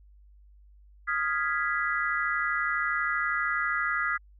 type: chord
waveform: sine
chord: F half-diminished seventh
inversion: third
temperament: equal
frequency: 1244.5 / 1396.9 / 1661.2 / 1975.5 Hz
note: Eb6 / F6 / Ab6 / Cb7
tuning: 0 / 0 / 0 / 0 cents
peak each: -31 dBFS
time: 1.07-4.18 s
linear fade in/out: 20 ms
effects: added 50 Hz sine -52 dBFS peak until 4.39 s